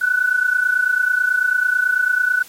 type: tone pair together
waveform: sine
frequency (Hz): 1468.9 / 1498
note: F#6 / F#6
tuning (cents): -13 / +21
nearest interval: unison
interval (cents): 34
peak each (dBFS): -19 / -16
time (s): 0.01-2.43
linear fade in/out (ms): 10
effects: white hiss -42 dBFS RMS until 2.48 s + MP3 64 kbps